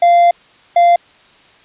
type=tone pair in turn; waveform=triangle; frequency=693 / 693 Hz; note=F5 / F5; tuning=-14 / -14 cents; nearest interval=unison; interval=0 cents; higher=neither; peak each=-4 dBFS; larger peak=neither; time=0.02-0.31 / 0.76-0.96 s; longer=first; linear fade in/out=5 ms; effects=white hiss -47 dBFS RMS until 1.64 s + resampled to 8000 Hz